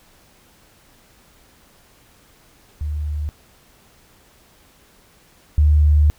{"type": "tone pair in turn", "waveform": "sine", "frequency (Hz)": [74.8, 74.8], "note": ["D2", "D2"], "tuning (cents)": [32, 32], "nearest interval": "unison", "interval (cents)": 0, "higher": "neither", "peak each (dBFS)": [-21, -10], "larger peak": "second", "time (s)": [[2.81, 3.29], [5.58, 6.1]], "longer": "second", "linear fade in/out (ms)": 0, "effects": ["pink hiss -53 dBFS RMS until 6.18 s"]}